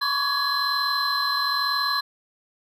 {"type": "tone cluster", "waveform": "triangle", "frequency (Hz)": [1012, 1106, 1147, 1678, 4086], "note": ["B5", "C#6", "D6", "G#6", "C8"], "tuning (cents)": [42, -4, -41, 17, -42], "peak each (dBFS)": [-32, -27, -27, -26, -24], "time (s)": [0.01, 2.01], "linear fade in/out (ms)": 10, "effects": []}